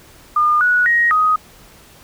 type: tone with pitch steps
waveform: sine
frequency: 1212 / 1466 / 1882 / 1252 Hz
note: D#6 / F#6 / A#6 / D#6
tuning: -46 / -16 / +16 / +10 cents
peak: -11 dBFS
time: 0.36-1.36 s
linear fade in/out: 5 ms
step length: 250 ms
effects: pink hiss -45 dBFS RMS until 2.03 s